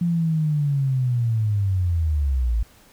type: linear sweep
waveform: sine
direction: down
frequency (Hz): 174.5 to 53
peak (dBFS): -18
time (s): 0.01-2.63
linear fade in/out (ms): 5
effects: pink hiss -53 dBFS RMS until 2.92 s